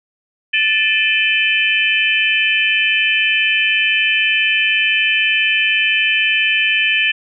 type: tone cluster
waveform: sine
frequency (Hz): 1754 / 2396 / 2595 / 3046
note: A6 / D7 / E7 / F#7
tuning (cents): -6 / +34 / -28 / +50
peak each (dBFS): -18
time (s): 0.53-7.12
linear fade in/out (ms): 10
effects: none